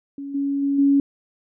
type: tone with level steps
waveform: sine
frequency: 279.5 Hz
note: C#4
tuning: 14 cents sharp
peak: -29 / -20 / -18 / -13 dBFS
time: 0.18-1 s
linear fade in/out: 2 ms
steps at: 0.34 / 0.62 / 0.78 s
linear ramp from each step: 10 ms
effects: none